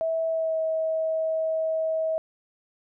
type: tone with pitch glide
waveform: sine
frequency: 651 to 640.6 Hz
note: E5 to E5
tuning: -22 to -50 cents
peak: -23 dBFS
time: 0.01-2.18 s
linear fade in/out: 0 ms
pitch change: -28 cents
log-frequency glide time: 0.28-0.59 s
effects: none